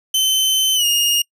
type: tone with pitch glide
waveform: sawtooth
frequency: 3069 to 2847 Hz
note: G7 to F7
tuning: -37 to +33 cents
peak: -11 dBFS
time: 0.14-1.22 s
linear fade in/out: 5 ms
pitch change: -130 cents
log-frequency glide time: 0.75-0.85 s
effects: noise-tail reverb RT60 0.1 s tail -26 dB re dry